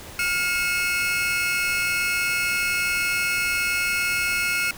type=tone cluster; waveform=40% pulse; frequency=1417 / 2186 / 2591 Hz; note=F6 / C#7 / E7; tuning=+25 / -25 / -30 cents; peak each=-25 dBFS; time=0.19-4.71 s; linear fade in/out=2 ms; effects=pink hiss -40 dBFS RMS until 4.77 s